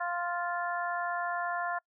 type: harmonic tone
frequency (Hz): 349.2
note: F4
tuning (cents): 0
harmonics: 2 / 3 / 4 / 5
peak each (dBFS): -34 / -36 / -37 / -38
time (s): 0-1.79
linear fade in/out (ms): 10
effects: noise-tail reverb RT60 0.1 s tail -26 dB re dry